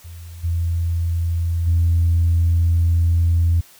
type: tone with level steps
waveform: sine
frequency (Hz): 84.4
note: E2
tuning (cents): +41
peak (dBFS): -33 / -17 / -12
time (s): 0.04-3.61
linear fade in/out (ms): 10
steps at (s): 0.43 / 1.66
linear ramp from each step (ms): 20
effects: tanh soft clip ceiling -9 dBFS + white hiss -48 dBFS RMS until 3.79 s